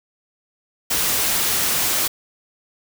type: noise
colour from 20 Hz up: white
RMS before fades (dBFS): -20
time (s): 0.9-2.08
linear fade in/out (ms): 10
effects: none